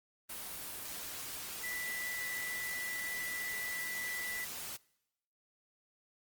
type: tone in noise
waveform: sine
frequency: 1977 Hz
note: B6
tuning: 1 cent sharp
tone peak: -38 dBFS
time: 1.63-4.45 s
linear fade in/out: 10 ms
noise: white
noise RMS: -43 dBFS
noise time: 0.29-4.77 s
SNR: +2 dB
effects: noise-tail reverb RT60 0.9 s tail -24 dB re dry + Opus 24 kbps